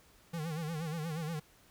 square tone with vibrato, 160.1 Hz, D#3, 50 cents sharp, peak -36 dBFS, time 0.33-1.4 s, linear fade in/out 10 ms, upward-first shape sine, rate 8.4 Hz, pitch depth 110 cents each way, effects pink hiss -63 dBFS RMS until 1.7 s

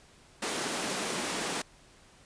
pink high-pass noise, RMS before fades -33 dBFS, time 0.42-1.62 s, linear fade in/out 5 ms, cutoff 190 Hz, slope 24 dB/octave, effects pink hiss -58 dBFS RMS until 2.25 s + resampled to 22050 Hz

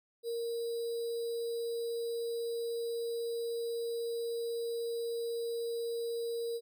sine tone with sample-and-hold, 466.2 Hz, A#4, in tune, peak -33 dBFS, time 0.23-6.61 s, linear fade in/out 50 ms, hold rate 4410 Hz, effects none

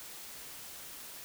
silence, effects white hiss -47 dBFS RMS until 1.24 s

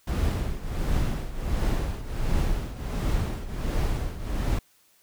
brown noise with tremolo, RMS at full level -23 dBFS, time 0.07-4.59 s, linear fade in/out 5 ms, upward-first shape triangle, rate 1.4 Hz, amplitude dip 80%, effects white hiss -62 dBFS RMS until 5.02 s

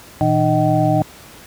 sine tone cluster, 118.2 / 161.6 / 304.1 / 625 / 763 Hz, A#2 / E3 / D#4 / D#5 / G5, +24 / -34 / -40 / +8 / -47 cents, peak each -19 dBFS, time 0.21-1.02 s, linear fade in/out 0 ms, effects pink hiss -41 dBFS RMS until 1.46 s + high-pass 60 Hz 12 dB/octave

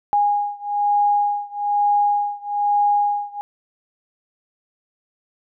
sine beating tone pair, 821 / 822.1 Hz, G#5 / G#5, -20 / -18 cents, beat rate 1.1 Hz, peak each -19 / -20 dBFS, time 0.13-3.41 s, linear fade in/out 0 ms, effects none

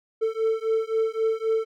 triangle beating tone pair, 443.3 / 447.1 Hz, A4 / A4, +13 / +28 cents, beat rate 3.8 Hz, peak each -23 dBFS, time 0.21-1.65 s, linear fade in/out 20 ms, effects none

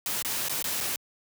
white noise with dropouts, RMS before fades -30 dBFS, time 0.06-0.96 s, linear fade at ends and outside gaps 1 ms, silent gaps 0.224-0.248 / 0.485-0.495 / 0.625-0.642 / 0.805-0.809 s, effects high-pass 80 Hz 12 dB/octave

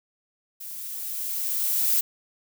violet noise with level ramp, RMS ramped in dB -38 to -21 dBFS, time 0.6-2.01 s, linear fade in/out 10 ms, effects none

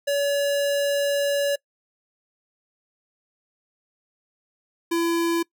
square tone pair in turn, 568 / 336.7 Hz, C#5 / E4, +42 / +37 cents, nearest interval major sixth, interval 905 cents, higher first, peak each -21 dBFS, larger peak neither, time 0.07-1.56 / 4.91-5.43 s, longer first, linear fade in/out 10 ms, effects noise-tail reverb RT60 0.1 s tail -24 dB re dry

